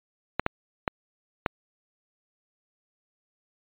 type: clicks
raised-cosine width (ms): 0.5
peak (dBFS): -8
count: 4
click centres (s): 0.396 / 0.464 / 0.878 / 1.462
effects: resampled to 8000 Hz